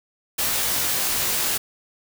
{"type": "noise with comb filter", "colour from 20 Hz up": "white", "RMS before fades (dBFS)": -23, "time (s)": [0.38, 1.58], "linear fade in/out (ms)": 10, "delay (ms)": 18, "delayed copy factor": -0.95, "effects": []}